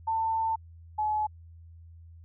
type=tone pair in turn; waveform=sine; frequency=894 / 853 Hz; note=A5 / G#5; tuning=+27 / +46 cents; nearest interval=minor second; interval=81 cents; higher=first; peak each=-25 dBFS; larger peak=neither; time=0.07-0.56 / 0.98-1.27 s; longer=first; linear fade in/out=10 ms; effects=added 83 Hz sine -47 dBFS peak until 2.24 s